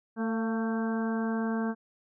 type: harmonic tone with a mistuned harmonic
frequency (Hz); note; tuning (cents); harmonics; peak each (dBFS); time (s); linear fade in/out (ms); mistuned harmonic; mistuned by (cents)
223.9; A3; +30; 1 / 2 / 3 / 4 / 5 / 6 / 7; -28 / -36 / -40 / -41 / -43 / -46 / -41; 0.16-1.75; 50; 3; +36
effects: none